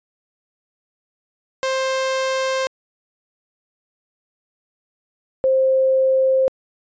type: tone pair in turn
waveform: sawtooth / sine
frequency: 527 / 527 Hz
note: C5 / C5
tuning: +12 / +12 cents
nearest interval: unison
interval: 0 cents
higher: neither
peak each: -15 / -13 dBFS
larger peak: second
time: 1.63-2.67 / 5.44-6.48 s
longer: neither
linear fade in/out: 0 ms
effects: resampled to 16000 Hz